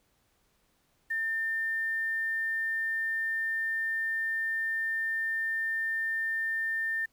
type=tone with quantisation; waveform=sine; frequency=1800 Hz; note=A6; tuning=39 cents sharp; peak=-28 dBFS; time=1.1-7.06 s; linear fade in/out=10 ms; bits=9; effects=pink hiss -71 dBFS RMS until 7.12 s